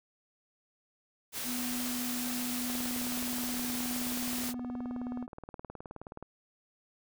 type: noise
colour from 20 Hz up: white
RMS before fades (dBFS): -37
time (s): 1.32-4.54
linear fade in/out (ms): 50
type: tone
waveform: triangle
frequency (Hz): 246.2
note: B3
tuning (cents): -5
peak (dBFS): -33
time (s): 1.44-5.27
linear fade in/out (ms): 50
type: click train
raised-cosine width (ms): 1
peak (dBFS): -29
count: 68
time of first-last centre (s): 2.7-6.226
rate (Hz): 19
effects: none